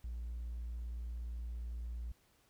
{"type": "tone", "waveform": "triangle", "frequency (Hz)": 58.7, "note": "A#1", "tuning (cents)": 13, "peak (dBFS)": -36, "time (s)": [0.04, 2.12], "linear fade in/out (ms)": 5, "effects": ["tanh soft clip ceiling -35 dBFS", "pink hiss -71 dBFS RMS until 2.49 s"]}